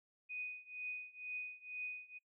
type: tone with tremolo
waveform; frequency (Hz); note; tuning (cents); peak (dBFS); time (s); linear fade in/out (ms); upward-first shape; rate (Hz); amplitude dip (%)
sine; 2489; D#7; 0; -39; 0.29-2.19; 20; triangle; 2.1; 95
effects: noise-tail reverb RT60 0.1 s tail -24 dB re dry